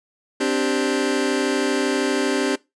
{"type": "chord", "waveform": "sawtooth", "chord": "C suspended second", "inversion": "none", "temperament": "just", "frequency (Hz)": [261.6, 294.3, 392.4], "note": ["C4", "D4", "G4"], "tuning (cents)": [0, 4, 2], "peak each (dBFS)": -19, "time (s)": [0.4, 2.56], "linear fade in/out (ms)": 10, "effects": ["noise-tail reverb RT60 0.2 s tail -20 dB re dry", "resampled to 22050 Hz"]}